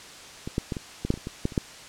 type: clicks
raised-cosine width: 3 ms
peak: -19 / -11 / -15 / -19 / -15 / -8 / -19 / -29 / -19 / -11 / -27 / -9 dBFS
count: 12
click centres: 0.475 / 0.581 / 0.722 / 0.768 / 1.05 / 1.104 / 1.14 / 1.175 / 1.271 / 1.454 / 1.522 / 1.578 s
effects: white hiss -44 dBFS RMS until 1.88 s + low-pass 7000 Hz 12 dB/octave